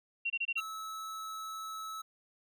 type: tone bursts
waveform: sine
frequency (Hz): 2746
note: F7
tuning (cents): -30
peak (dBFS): -30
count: 5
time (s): 0.25-0.605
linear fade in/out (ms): 10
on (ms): 51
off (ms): 25
type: tone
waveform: square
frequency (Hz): 1301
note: E6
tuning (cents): -23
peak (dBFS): -40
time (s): 0.57-2.02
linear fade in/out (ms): 10
effects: none